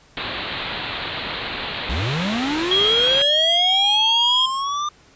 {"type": "low-pass noise", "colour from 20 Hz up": "white", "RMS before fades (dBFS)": -28, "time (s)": [0.17, 3.22], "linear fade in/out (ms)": 0, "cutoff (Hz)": 4200, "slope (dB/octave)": 96}
{"type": "linear sweep", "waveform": "square", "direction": "up", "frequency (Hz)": [52, 1206], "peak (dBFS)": -22, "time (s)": [1.89, 4.89], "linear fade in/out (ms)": 5}
{"type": "tone with vibrato", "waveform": "sine", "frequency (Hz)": 3266, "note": "G#7", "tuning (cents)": -30, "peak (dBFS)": -15, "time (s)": [2.71, 4.46], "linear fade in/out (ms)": 5, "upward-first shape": "sine", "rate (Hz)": 5.7, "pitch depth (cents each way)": 10}
{"effects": ["pink hiss -52 dBFS RMS until 5.15 s", "resampled to 16000 Hz"]}